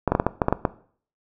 clicks, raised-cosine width 1 ms, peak -4 dBFS, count 9, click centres 0.077 / 0.12 / 0.151 / 0.199 / 0.266 / 0.418 / 0.484 / 0.526 / 0.652 s, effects noise-tail reverb RT60 0.5 s tail -17 dB re dry

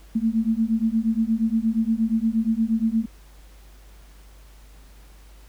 sine beating tone pair, 220 / 228.5 Hz, A3 / A#3, 0 / -34 cents, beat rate 8.5 Hz, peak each -22 dBFS, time 0.15-3.06 s, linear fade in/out 10 ms, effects added 50 Hz sine -45 dBFS peak until 5.48 s + pink hiss -55 dBFS RMS until 5.48 s

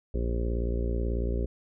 harmonic tone, 58.27 Hz, A#1, in tune, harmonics 1 / 2 / 3 / 4 / 5 / 6 / 7 / 8 / 9 / 10, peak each -27 / -37 / -41 / -38 / -44 / -39 / -37 / -46 / -41 / -51 dBFS, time 0.14-1.46 s, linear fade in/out 5 ms, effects none

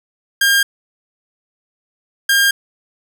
sawtooth tone pair in turn, 1609 / 1609 Hz, G6 / G6, +45 / +45 cents, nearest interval unison, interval 0 cents, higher neither, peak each -7 dBFS, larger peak neither, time 0.41-0.63 / 2.29-2.51 s, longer neither, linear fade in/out 5 ms, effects none

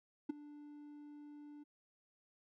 triangle tone with ADSR envelope, 294.1 Hz, D4, 3 cents sharp, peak -30 dBFS, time 0.29-1.64 s, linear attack 9 ms, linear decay 12 ms, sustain -19 dB, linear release 16 ms, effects none

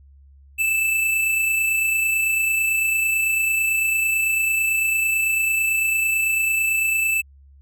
square tone pair together, 2610 / 2639 Hz, E7 / E7, -18 / +1 cents, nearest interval unison, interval 19 cents, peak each -31 / -19 dBFS, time 0.58-7.22 s, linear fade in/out 20 ms, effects added 69 Hz sine -46 dBFS peak until 7.61 s

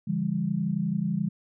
sine tone cluster, 144.1 / 171.2 / 202.7 Hz, D3 / F3 / G#3, -33 / -34 / -42 cents, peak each -32 / -28 / -28 dBFS, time 0.07-1.29 s, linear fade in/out 10 ms, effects none

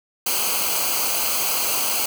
white noise with comb filter, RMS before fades -22 dBFS, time 0.26-2.06 s, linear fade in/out 5 ms, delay 0.55 ms, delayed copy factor -0.75, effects none

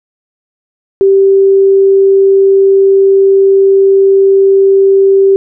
sine tone, 390 Hz, G4, 9 cents flat, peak -3 dBFS, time 1.01-5.36 s, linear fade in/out 0 ms, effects none

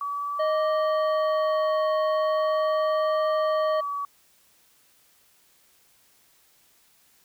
sine tone with vibrato, 1139 Hz, C#6, 47 cents sharp, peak -27 dBFS, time 0.01-4.05 s, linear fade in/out 2 ms, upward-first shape triangle, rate 0.38 Hz, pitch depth 43 cents each way
harmonic tone, 622.3 Hz, D#5, in tune, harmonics 1 / 3 / 5 / 7, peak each -22 / -39 / -43 / -46 dBFS, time 0.39-3.81 s, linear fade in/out 10 ms
effects white hiss -61 dBFS RMS until 7.24 s

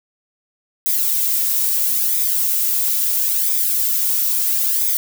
violet noise with flanger, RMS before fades -18 dBFS, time 0.86-4.97 s, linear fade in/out 0 ms, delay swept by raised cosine 0.69 to 2.59 ms, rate 0.75 Hz, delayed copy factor -0.65, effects none

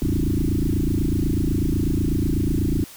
sine tone with frequency modulation, 110 Hz, A2, in tune, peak -18 dBFS, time 0.02-2.84 s, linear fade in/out 0 ms, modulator 28.1 Hz, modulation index 8, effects white hiss -43 dBFS RMS until 2.96 s

